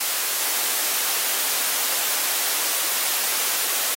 white high-pass noise, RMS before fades -23 dBFS, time 0-3.95 s, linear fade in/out 10 ms, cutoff 450 Hz, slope 12 dB/octave, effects AAC 48 kbps

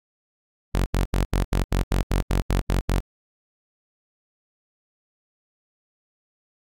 sawtooth tone bursts, 46.25 Hz, F#1, in tune, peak -15 dBFS, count 12, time 0.74-3.005 s, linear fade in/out 10 ms, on 120 ms, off 75 ms, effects AAC 48 kbps

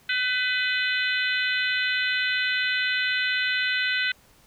harmonic tone with a mistuned harmonic, 504 Hz, B4, 35 cents sharp, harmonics 3 / 4 / 5 / 6 / 7 / 8, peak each -26 / -28 / -30 / -32 / -33 / -34 dBFS, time 0.09-4.12 s, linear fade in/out 5 ms, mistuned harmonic 4, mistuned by -17 cents, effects pink hiss -57 dBFS RMS until 4.46 s

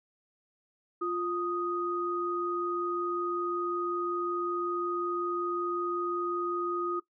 sine tone pair together, 349.9 / 1244.5 Hz, F4 / D#6, +3 / 0 cents, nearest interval octave + minor seventh, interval 2197 cents, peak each -31 / -32 dBFS, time 1.01-7 s, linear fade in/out 10 ms, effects noise-tail reverb RT60 0.1 s tail -17 dB re dry

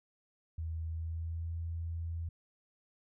sine tone with pitch glide, 81 to 83.28 Hz, E2 to E2, -30 to +18 cents, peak -35 dBFS, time 0.58-2.29 s, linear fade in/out 5 ms, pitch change +48 cents, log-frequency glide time 0.86-1.54 s, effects none

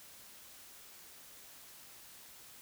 silence, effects white hiss -55 dBFS RMS until 2.61 s

